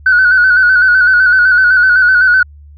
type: tone with vibrato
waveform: sine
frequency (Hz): 1487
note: F#6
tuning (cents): +8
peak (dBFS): -4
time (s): 0.06-2.43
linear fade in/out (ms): 5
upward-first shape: square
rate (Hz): 7.9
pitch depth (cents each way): 43
effects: tanh soft clip ceiling -1 dBFS + added 73 Hz sine -34 dBFS peak until 2.77 s